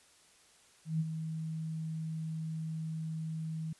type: tone with ADSR envelope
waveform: sine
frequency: 159.6 Hz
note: D#3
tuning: 44 cents sharp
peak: -27 dBFS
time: 0.85-3.73 s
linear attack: 150 ms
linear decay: 36 ms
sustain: -8 dB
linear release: 5 ms
effects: white hiss -63 dBFS RMS until 3.79 s + resampled to 24000 Hz